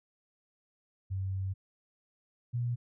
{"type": "tone pair in turn", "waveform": "sine", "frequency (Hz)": [95.5, 120.59], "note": ["G2", "B2"], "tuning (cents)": [-45, -41], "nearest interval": "major third", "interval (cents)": 404, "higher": "second", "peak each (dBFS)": [-31, -29], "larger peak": "second", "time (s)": [[1.1, 1.54], [2.53, 2.76]], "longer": "first", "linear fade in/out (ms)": 20, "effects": []}